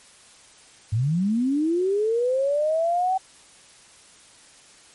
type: linear sweep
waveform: sine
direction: up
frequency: 99.9 to 767 Hz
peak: -19 dBFS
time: 0.92-3.18 s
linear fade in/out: 10 ms
effects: white hiss -51 dBFS RMS until 4.94 s + MP3 48 kbps